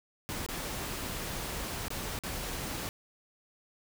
pink noise with dropouts, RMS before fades -37 dBFS, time 0.29-2.89 s, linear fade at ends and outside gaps 0 ms, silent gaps 0.463-0.487 / 1.882-1.904 / 2.189-2.236 s, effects none

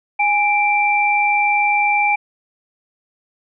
sine tone pair together, 826.4 / 2349 Hz, G#5 / D7, -9 / 0 cents, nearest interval octave + tritone, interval 1809 cents, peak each -16 dBFS, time 0.19-2.16 s, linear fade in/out 10 ms, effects none

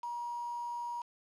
sine tone with quantisation, 954 Hz, A#5, 40 cents sharp, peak -36 dBFS, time 0.03-1.02 s, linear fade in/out 5 ms, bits 8, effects low-pass 5000 Hz 12 dB/octave

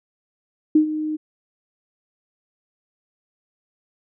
sine tone with ADSR envelope, 308.2 Hz, D#4, 16 cents flat, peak -9 dBFS, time 0.75-1.17 s, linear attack 6 ms, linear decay 100 ms, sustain -13 dB, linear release 18 ms, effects none

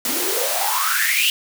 white noise with high-pass filter sweep, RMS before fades -20 dBFS, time 0.05-1.3 s, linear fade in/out 2 ms, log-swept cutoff 240 to 3000 Hz, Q 9.3, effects none

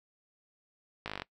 slowing click train, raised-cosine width 0.3 ms, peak -20 dBFS, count 9, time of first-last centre 1.06-1.22 s, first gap 18 ms, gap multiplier 1.03, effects noise-tail reverb RT60 0.1 s tail -20 dB re dry

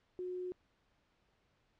sine tone with quantisation, 363.5 Hz, F#4, 31 cents flat, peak -38 dBFS, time 0.19-0.52 s, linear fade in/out 0 ms, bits 11, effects pink hiss -75 dBFS RMS until 1.79 s + low-pass 4000 Hz 12 dB/octave

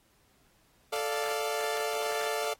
sawtooth chord, D minor, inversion second, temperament equal, 440 / 587.3 / 698.5 Hz, A4 / D5 / F5, 0 / 0 / 0 cents, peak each -29 / -31 / -31 dBFS, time 0.92-2.54 s, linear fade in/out 10 ms, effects pink hiss -67 dBFS RMS until 2.59 s + AAC 48 kbps

